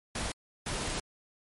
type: noise bursts at uneven times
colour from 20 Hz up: pink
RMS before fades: -34 dBFS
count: 2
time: 0.15-0.32 / 0.66-1 s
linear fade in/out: 5 ms
effects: MP3 48 kbps